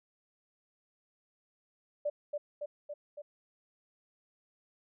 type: tone with echo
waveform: sine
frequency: 587.3 Hz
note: D5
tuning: in tune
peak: -29 dBFS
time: 2.05-2.1 s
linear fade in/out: 10 ms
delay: 280 ms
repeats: 4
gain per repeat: -3 dB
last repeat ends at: 3.22 s
effects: none